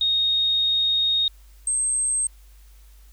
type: tone pair in turn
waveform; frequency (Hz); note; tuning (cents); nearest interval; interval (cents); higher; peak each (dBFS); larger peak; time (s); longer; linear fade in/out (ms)
sine; 3723 / 8358; A#7 / C9; -3 / -3; octave + major second; 1400; second; -18 / -20; first; 0.01-1.28 / 1.67-2.27; first; 2
effects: added 50 Hz sine -46 dBFS peak until 3.12 s + white hiss -59 dBFS RMS until 3.12 s